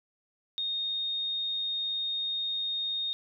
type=tone; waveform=sine; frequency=3699 Hz; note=A#7; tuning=14 cents flat; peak=-29 dBFS; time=0.58-3.13 s; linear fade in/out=0 ms; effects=none